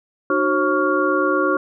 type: tone cluster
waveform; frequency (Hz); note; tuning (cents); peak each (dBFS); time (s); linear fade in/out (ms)
sine; 303.6 / 372 / 539 / 1122 / 1400; D#4 / F#4 / C#5 / C#6 / F6; -42 / +9 / -49 / +21 / +4; -22; 0.3-1.57; 2
effects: none